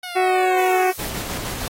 10% pulse linear sweep, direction down, 740 to 370 Hz, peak -21 dBFS, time 0.03-0.93 s, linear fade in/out 5 ms
harmonic tone, 370 Hz, F#4, in tune, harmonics 1 / 2 / 3 / 4 / 5 / 6 / 7, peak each -19 / -18 / -30 / -30 / -32 / -29 / -32 dBFS, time 0.15-0.92 s, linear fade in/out 20 ms
blue noise, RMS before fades -35 dBFS, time 0.58-1.1 s, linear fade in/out 2 ms
pink noise with tremolo, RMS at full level -28 dBFS, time 0.99-1.68 s, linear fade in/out 2 ms, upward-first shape square, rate 6.5 Hz, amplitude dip 25%
effects AAC 48 kbps

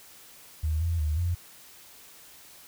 sine tone with pitch steps, 77.9 / 84 / 76.2 / 86.9 Hz, D#2 / E2 / D#2 / F2, +3 / +33 / -36 / -8 cents, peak -24 dBFS, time 0.63-1.35 s, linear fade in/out 10 ms, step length 180 ms, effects white hiss -51 dBFS RMS until 2.67 s

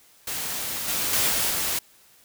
white noise with level steps, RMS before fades -30 / -26 / -22 / -24 / -26 dBFS, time 0.27-1.79 s, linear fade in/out 5 ms, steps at 0.88 / 1.13 / 1.29 / 1.5 s, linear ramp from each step 2 ms, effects white hiss -56 dBFS RMS until 2.24 s

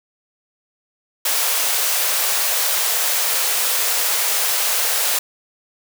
white high-pass noise, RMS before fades -19 dBFS, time 1.25-5.19 s, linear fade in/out 5 ms, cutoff 440 Hz, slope 48 dB/octave, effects none

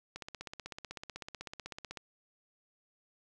click train, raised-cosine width 0.2 ms, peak -25 dBFS, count 30, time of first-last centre 0.16-1.972 s, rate 16 Hz, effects none

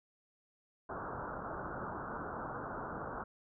white low-pass noise, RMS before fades -42 dBFS, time 0.89-3.24 s, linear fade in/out 5 ms, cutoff 1500 Hz, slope 96 dB/octave, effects none

